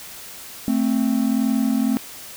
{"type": "tone pair together", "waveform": "triangle", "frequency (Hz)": [221.5, 263.4], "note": ["A3", "C4"], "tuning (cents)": [12, 12], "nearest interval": "minor third", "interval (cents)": 300, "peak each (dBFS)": -18, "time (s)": [0.68, 1.97], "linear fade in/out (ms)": 0, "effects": ["white hiss -38 dBFS RMS until 2.36 s"]}